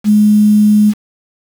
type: tone with quantisation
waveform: sine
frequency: 210.2 Hz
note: G#3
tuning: 21 cents sharp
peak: -5 dBFS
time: 0.04-0.94 s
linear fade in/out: 50 ms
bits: 5
effects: none